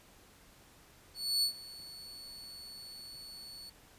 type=tone with ADSR envelope; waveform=40% pulse; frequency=4435 Hz; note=C#8; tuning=in tune; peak=-25 dBFS; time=1.14-3.7 s; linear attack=290 ms; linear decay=93 ms; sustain=-20 dB; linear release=9 ms; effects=pink hiss -60 dBFS RMS until 3.98 s + resampled to 32000 Hz